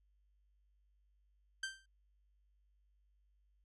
sawtooth tone with exponential decay, 1565 Hz, G6, 3 cents flat, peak -32 dBFS, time 1.63-1.86 s, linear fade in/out 5 ms, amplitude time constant 50 ms, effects added 50 Hz sine -70 dBFS peak until 3.64 s + resampled to 22050 Hz

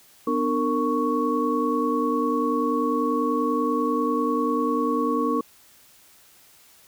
sine tone cluster, 248.8 / 299 / 460 / 1111 Hz, B3 / D4 / A#4 / C#6, +13 / +31 / -23 / +4 cents, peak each -26 dBFS, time 0.27-5.41 s, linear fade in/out 5 ms, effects white hiss -54 dBFS RMS until 6.87 s

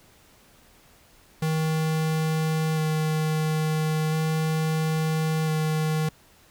square tone with vibrato, 157.1 Hz, D#3, 17 cents sharp, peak -23 dBFS, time 1.42-6.09 s, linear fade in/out 5 ms, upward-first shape square, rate 0.37 Hz, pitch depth 10 cents each way, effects pink hiss -56 dBFS RMS until 6.5 s

